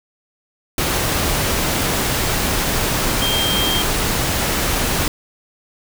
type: tone in noise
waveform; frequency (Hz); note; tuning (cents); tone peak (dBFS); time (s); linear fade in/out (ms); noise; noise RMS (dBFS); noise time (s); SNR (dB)
sine; 3191; G7; +30; -19; 3.22-3.82; 2; pink; -19; 0.78-5.08; -3
effects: none